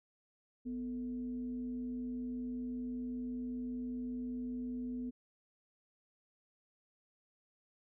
sine tone with frequency modulation, 248.7 Hz, B3, 12 cents sharp, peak -37 dBFS, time 0.65-5.11 s, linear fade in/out 20 ms, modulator 195 Hz, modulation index 0.31, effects none

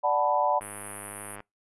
sine chord, B minor seventh, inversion first, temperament equal, 587.3 / 740 / 880 / 987.8 Hz, D5 / F#5 / A5 / B5, 0 / 0 / 0 / 0 cents, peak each -27 dBFS, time 0.03-0.6 s, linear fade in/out 20 ms
white high-pass noise, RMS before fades -34 dBFS, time 0.61-1.36 s, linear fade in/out 10 ms, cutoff 9300 Hz, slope 96 dB/octave
click train, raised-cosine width 0.5 ms, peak -26 dBFS, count 82, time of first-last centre 0.61-1.404 s, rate 102 Hz
effects noise-tail reverb RT60 0.2 s tail -26 dB re dry + resampled to 24000 Hz

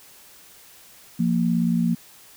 sine tone pair together, 173.5 / 231.6 Hz, F3 / A#3, -11 / -11 cents, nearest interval perfect fourth, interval 500 cents, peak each -21 dBFS, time 1.19-1.95 s, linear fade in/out 10 ms, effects white hiss -49 dBFS RMS until 2.36 s

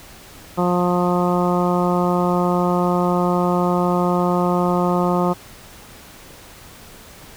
harmonic tone, 177.6 Hz, F3, 29 cents sharp, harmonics 1 / 2 / 3 / 4 / 5 / 6 / 7, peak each -19 / -22 / -24 / -25 / -26 / -27 / -27 dBFS, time 0.57-5.34 s, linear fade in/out 20 ms, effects pink hiss -42 dBFS RMS until 7.36 s

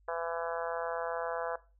harmonic tone, 167.5 Hz, E3, 28 cents sharp, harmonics 3 / 4 / 5 / 6 / 7 / 8 / 9 / 10, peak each -37 / -38 / -42 / -41 / -44 / -45 / -45 / -47 dBFS, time 0.08-1.56 s, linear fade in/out 5 ms, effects noise-tail reverb RT60 0.3 s tail -18 dB re dry + added 50 Hz sine -62 dBFS peak until 1.79 s

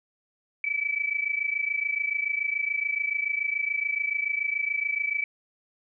sine tone pair together, 2287 / 2314 Hz, D7 / D7, -47 / -26 cents, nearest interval unison, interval 21 cents, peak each -28 dBFS, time 0.64-5.24 s, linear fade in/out 2 ms, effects none

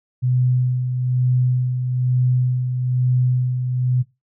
sine tone with tremolo, 126 Hz, B2, 35 cents sharp, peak -14 dBFS, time 0.22-4.03 s, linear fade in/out 20 ms, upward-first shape sine, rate 1.1 Hz, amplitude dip 50%, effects noise-tail reverb RT60 0.2 s tail -17 dB re dry

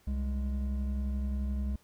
triangle tone pair together, 65.42 / 207.7 Hz, C2 / G#3, 0 / 0 cents, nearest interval octave + minor sixth, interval 2000 cents, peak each -28 / -36 dBFS, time 0.07-1.76 s, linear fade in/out 5 ms, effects pink hiss -65 dBFS RMS until 1.83 s

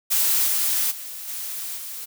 blue noise with level steps, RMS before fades -20 / -22 / -35 / -31 / -34 dBFS, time 0.1-2.06 s, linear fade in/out 20 ms, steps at 0.46 / 0.9 / 1.27 / 1.76 s, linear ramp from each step 20 ms, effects none

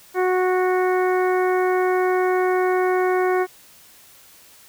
harmonic tone, 367.9 Hz, F#4, 10 cents flat, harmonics 1 / 2 / 3 / 4 / 5 / 6, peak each -18 / -24 / -28 / -30 / -32 / -34 dBFS, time 0.14-3.47 s, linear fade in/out 50 ms, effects white hiss -49 dBFS RMS until 4.68 s

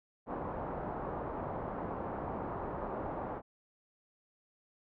white low-pass noise, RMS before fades -39 dBFS, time 0.26-3.42 s, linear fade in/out 50 ms, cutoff 1000 Hz, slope 24 dB/octave, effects none

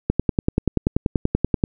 click train, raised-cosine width 3 ms, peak -4 dBFS, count 17, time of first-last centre 0.1-1.638 s, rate 10.4 Hz, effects none

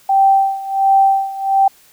sine tone with tremolo, 780 Hz, G5, 9 cents flat, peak -7 dBFS, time 0.09-1.68 s, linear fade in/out 5 ms, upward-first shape sine, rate 1.4 Hz, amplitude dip 85%, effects white hiss -49 dBFS RMS until 1.92 s

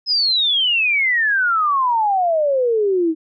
sine exponential sweep, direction down, 5170 to 311.1 Hz, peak -14 dBFS, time 0.06-3.15 s, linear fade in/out 50 ms, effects none

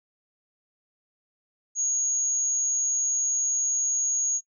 sine tone, 6645 Hz, G#8, in tune, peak -23 dBFS, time 1.75-4.41 s, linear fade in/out 50 ms, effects noise-tail reverb RT60 0.1 s tail -21 dB re dry

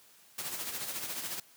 white noise with tremolo, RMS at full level -36 dBFS, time 0.38-1.4 s, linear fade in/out 5 ms, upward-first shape sine, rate 14 Hz, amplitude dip 50%, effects white hiss -60 dBFS RMS until 1.56 s + high-pass 100 Hz 12 dB/octave

